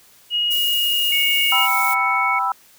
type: tone with pitch glide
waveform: sine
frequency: 2883 to 2847 Hz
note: F#7 to F7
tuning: -46 to +33 cents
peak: -17 dBFS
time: 0.3-1.68 s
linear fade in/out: 50 ms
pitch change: -21 cents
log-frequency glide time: 0.52-1.29 s
type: noise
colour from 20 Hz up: violet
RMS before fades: -26 dBFS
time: 0.5-1.95 s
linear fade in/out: 20 ms
type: tone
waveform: sine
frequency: 2217 Hz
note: C#7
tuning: in tune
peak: -20 dBFS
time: 1.12-2.39 s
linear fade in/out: 5 ms
type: chord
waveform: sine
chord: E minor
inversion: first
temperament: equal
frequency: 784 / 987.8 / 1318.5 Hz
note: G5 / B5 / E6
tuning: 0 / 0 / 0 cents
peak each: -24 / -22 / -21 dBFS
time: 1.52-2.52 s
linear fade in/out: 2 ms
effects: white hiss -51 dBFS RMS until 2.78 s